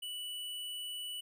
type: tone with hard clipping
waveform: sine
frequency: 2960 Hz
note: F#7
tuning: in tune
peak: -40 dBFS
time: 0.02-1.21 s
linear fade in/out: 10 ms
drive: 18 dB
effects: none